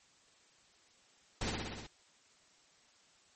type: noise with echo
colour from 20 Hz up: pink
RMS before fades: -36 dBFS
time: 1.41-1.5 s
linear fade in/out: 2 ms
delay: 61 ms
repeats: 6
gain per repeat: -2 dB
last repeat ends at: 1.866 s
effects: white hiss -66 dBFS RMS until 3.35 s + MP3 32 kbps